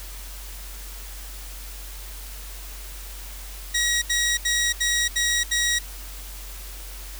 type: tone bursts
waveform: 15% pulse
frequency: 1905 Hz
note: A#6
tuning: 37 cents sharp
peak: -14 dBFS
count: 6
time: 3.74-5.79 s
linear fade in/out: 10 ms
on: 280 ms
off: 74 ms
effects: added 47 Hz sine -36 dBFS peak until 7.19 s + white hiss -41 dBFS RMS until 7.19 s